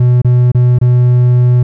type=tone with dropouts; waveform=triangle; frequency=123.47 Hz; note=B2; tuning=in tune; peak=-3 dBFS; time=0-1.63 s; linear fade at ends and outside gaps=5 ms; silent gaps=0.218-0.246 / 0.518-0.547 / 0.787-0.813 s; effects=none